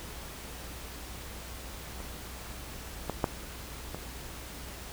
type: clicks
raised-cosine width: 1 ms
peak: -28 / -17 / -11 / -23 dBFS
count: 4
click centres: 2.003 / 3.097 / 3.242 / 3.946 s
effects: added 60 Hz sine -45 dBFS peak until 4.92 s + pink hiss -44 dBFS RMS until 4.92 s